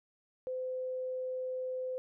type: tone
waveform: sine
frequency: 512 Hz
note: C5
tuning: 38 cents flat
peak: -34 dBFS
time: 0.47-1.98 s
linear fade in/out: 0 ms
effects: none